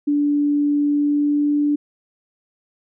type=tone with pitch glide; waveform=sine; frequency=290.8 to 292.7 Hz; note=D4 to D4; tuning=-17 to -6 cents; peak=-15 dBFS; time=0.07-1.76 s; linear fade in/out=10 ms; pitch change=+11 cents; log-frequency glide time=0.86-1.56 s; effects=none